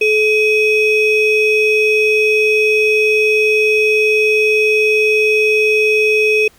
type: ring-modulated tone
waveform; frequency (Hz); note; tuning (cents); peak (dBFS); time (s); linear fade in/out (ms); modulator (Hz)
triangle; 1480; F#6; 0; -5; 0.01-6.48; 5; 1050
effects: pink hiss -49 dBFS RMS until 6.58 s